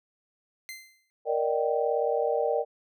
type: tone with exponential decay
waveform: sawtooth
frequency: 2077 Hz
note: C7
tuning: 13 cents flat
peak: -32 dBFS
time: 0.69-1.1 s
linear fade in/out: 0 ms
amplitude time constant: 88 ms
type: chord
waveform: sine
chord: Eb major seventh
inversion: second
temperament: just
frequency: 466.7 / 583.4 / 622.3 / 777.8 Hz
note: Bb4 / D5 / Eb5 / G5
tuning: +2 / -12 / 0 / -14 cents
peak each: -27 / -29 / -31 / -31 dBFS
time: 1.25-2.65 s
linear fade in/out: 50 ms
effects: none